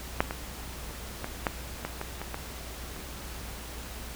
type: clicks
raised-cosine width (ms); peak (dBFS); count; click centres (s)
0.5; -7 / -17 / -18 / -10 / -16 / -18 / -20 / -18 / -27; 9; 0.205 / 0.309 / 1.244 / 1.468 / 1.85 / 2.014 / 2.216 / 2.344 / 2.964
effects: added 60 Hz sine -42 dBFS peak until 4.15 s + pink hiss -42 dBFS RMS until 4.15 s